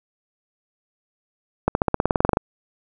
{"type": "accelerating click train", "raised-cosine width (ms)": 1, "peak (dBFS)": -3, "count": 14, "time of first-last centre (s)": [1.68, 2.371], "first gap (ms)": 71, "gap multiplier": 0.95, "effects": []}